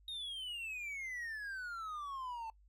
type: exponential sweep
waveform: triangle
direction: down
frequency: 3758 to 878 Hz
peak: -39 dBFS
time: 0.08-2.5 s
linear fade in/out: 2 ms
effects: noise-tail reverb RT60 0.1 s tail -21 dB re dry + added 50 Hz sine -62 dBFS peak until 2.68 s